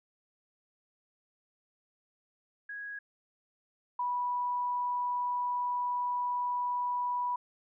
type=tone pair in turn; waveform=sine; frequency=1657 / 981.3 Hz; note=G#6 / B5; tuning=-4 / -11 cents; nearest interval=major sixth; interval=907 cents; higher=first; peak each=-38 / -29 dBFS; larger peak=second; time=2.69-2.99 / 3.99-7.36 s; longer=second; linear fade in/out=5 ms; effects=none